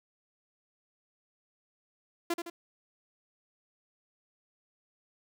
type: tone with echo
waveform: sawtooth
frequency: 341.5 Hz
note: F4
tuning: 39 cents flat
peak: -24 dBFS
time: 2.3-2.34 s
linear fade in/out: 5 ms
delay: 80 ms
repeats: 2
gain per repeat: -6 dB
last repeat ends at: 2.5 s
effects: none